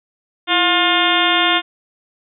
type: harmonic tone with a mistuned harmonic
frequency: 355.1 Hz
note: F4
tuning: 29 cents sharp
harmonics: 1 / 2 / 3 / 4 / 5 / 6 / 7 / 8 / 9 / 10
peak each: -22 / -21 / -21 / -21 / -24 / -22 / -26 / -22 / -22 / -20 dBFS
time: 0.47-1.62 s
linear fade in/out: 50 ms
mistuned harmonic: 1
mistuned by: -100 cents
effects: none